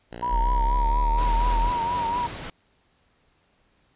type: exponential sweep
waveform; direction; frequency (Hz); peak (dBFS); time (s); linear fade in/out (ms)
5% pulse; up; 58.27 to 98.2; -25; 0.11-2.2; 10
type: tone with vibrato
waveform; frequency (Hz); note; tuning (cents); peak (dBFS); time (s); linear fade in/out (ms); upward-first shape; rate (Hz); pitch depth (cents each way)
sine; 950; A#5; +33; -23; 0.22-2.27; 10; triangle; 4.2; 75
type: tone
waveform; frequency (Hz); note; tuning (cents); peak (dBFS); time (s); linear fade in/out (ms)
sine; 41.2; E1; 0; -20; 0.29-1.72; 50
type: noise with tremolo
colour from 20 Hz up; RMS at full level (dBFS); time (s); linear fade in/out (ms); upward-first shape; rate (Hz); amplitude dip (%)
pink; -34; 1.18-2.5; 2; sine; 4; 25
effects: pink hiss -65 dBFS RMS until 3.95 s + resampled to 8000 Hz